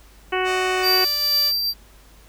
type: harmonic tone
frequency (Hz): 371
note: F#4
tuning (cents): +5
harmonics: 1 / 2 / 3 / 4 / 5 / 6 / 7 / 8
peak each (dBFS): -23 / -26 / -28 / -29 / -30 / -31 / -31 / -32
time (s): 0.32-1.05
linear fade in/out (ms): 10
type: tone with pitch glide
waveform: 5% pulse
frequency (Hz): 610 to 586.2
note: D#5 to D5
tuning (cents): -34 to -3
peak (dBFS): -19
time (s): 0.44-1.53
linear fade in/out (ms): 50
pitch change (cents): -69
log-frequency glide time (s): 0.74-0.96
type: tone with tremolo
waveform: square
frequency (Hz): 4699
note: D8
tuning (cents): 0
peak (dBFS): -16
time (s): 0.82-1.74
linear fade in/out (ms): 50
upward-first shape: triangle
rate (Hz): 2.2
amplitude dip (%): 50
effects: added 50 Hz sine -47 dBFS peak until 2.28 s + pink hiss -52 dBFS RMS until 2.28 s